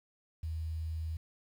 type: tone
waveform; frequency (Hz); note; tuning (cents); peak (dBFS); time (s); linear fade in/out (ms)
sine; 80.2; E2; -47; -34; 0.43-1.17; 5
effects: 10-bit